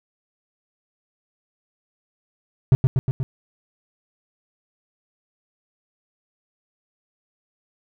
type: tone with echo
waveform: triangle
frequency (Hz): 130.81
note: C3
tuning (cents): 0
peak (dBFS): -7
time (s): 2.72-2.75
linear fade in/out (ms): 0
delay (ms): 120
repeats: 4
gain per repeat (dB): -3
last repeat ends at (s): 3.23
effects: none